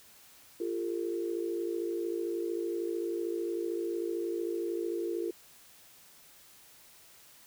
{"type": "tone cluster", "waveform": "sine", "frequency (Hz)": [344.3, 397.5, 453.3], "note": ["F4", "G4", "A#4"], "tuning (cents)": [-25, 24, -48], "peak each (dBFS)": [-33, -38, -37], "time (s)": [0.6, 5.31], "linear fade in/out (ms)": 5, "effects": ["white hiss -57 dBFS RMS until 7.46 s"]}